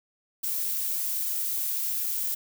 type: noise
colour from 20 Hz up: violet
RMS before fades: -29 dBFS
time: 0.43-2.35 s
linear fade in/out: 10 ms
effects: none